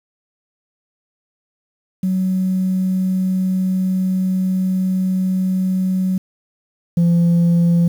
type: tone pair in turn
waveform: sine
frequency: 186.7 / 171.16 Hz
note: F#3 / F3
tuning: +16 / -35 cents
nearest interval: major second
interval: 151 cents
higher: first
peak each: -14 / -8 dBFS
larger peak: second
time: 2.03-6.18 / 6.97-7.88 s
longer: first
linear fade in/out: 5 ms
effects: tanh soft clip ceiling -10 dBFS + 7-bit